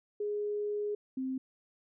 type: tone pair in turn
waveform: sine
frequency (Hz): 415.3 / 261.6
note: G#4 / C4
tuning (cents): 0 / 0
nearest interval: minor sixth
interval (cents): 800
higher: first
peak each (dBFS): -31 / -32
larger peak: first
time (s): 0.2-0.95 / 1.17-1.38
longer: first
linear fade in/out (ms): 5
effects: none